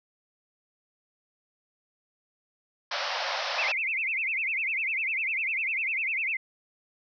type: band-pass noise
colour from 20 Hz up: pink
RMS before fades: -31 dBFS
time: 2.91-3.72 s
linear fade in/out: 5 ms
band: 530 to 5600 Hz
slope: 96 dB/octave
type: tone with vibrato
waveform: sine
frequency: 2349 Hz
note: D7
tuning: in tune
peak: -26 dBFS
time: 3.58-6.37 s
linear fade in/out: 5 ms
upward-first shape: sine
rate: 10 Hz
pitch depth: 240 cents each way
effects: none